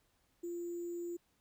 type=tone with sample-and-hold; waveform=sine; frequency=345.5 Hz; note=F4; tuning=19 cents flat; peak=-38 dBFS; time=0.43-1.17 s; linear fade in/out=10 ms; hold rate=7350 Hz; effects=pink hiss -75 dBFS RMS until 1.4 s